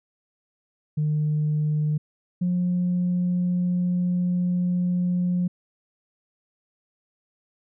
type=tone pair in turn; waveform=sine; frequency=151.5 / 178.56 Hz; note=D#3 / F3; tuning=-46 / +39 cents; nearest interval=minor third; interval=285 cents; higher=second; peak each=-19 dBFS; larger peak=neither; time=0.97-1.98 / 2.41-5.48 s; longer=second; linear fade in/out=10 ms; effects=tanh soft clip ceiling -17 dBFS